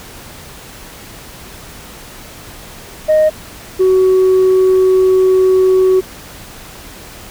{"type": "tone pair in turn", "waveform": "sine", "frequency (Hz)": [620, 374.6], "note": ["D#5", "F#4"], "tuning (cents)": [-6, 21], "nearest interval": "major sixth", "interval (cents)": 873, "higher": "first", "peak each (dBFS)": -5, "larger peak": "neither", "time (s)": [[3.08, 3.3], [3.79, 6.01]], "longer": "second", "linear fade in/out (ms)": 20, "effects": ["tanh soft clip ceiling -5 dBFS", "pink hiss -34 dBFS RMS until 7.3 s"]}